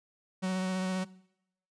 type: tone with vibrato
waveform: 45% pulse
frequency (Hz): 186.5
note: F#3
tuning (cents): +14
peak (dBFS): -29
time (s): 0.42-1.05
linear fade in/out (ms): 20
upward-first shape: sine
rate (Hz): 15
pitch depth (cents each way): 15
effects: noise-tail reverb RT60 0.8 s tail -21 dB re dry + resampled to 22050 Hz